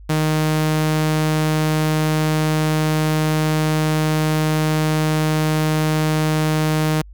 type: tone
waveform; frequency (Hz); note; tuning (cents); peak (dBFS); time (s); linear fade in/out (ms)
sawtooth; 155.2; D#3; -4; -12; 0.09-7.02; 10
effects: added 50 Hz sine -37 dBFS peak until 7.13 s